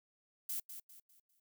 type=noise with echo; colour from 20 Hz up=violet; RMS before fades=-39 dBFS; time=0.49-0.6 s; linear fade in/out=5 ms; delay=200 ms; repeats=4; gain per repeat=-9 dB; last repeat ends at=1.4 s; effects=noise-tail reverb RT60 0.1 s tail -26 dB re dry